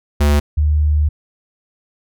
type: tone pair in turn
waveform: square / sine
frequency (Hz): 73 / 75.23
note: D2 / D2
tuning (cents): -10 / +42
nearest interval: minor second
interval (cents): 52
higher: second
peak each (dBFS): -11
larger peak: neither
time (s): 0.2-0.4 / 0.57-1.09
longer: second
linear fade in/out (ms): 10
effects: none